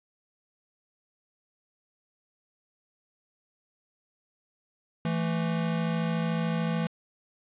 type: tone pair together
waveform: square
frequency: 166.39 / 220 Hz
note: E3 / A3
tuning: +16 / 0 cents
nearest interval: perfect fourth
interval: 484 cents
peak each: -28 / -32 dBFS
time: 5.05-6.87 s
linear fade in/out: 2 ms
effects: resampled to 8000 Hz + 11-bit